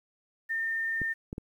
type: tone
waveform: sine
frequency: 1812 Hz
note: A#6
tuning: 50 cents flat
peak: -28 dBFS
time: 0.49-1.14 s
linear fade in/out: 20 ms
type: clicks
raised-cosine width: 3 ms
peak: -23 dBFS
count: 3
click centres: 1.017 / 1.329 / 1.381 s
effects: 10-bit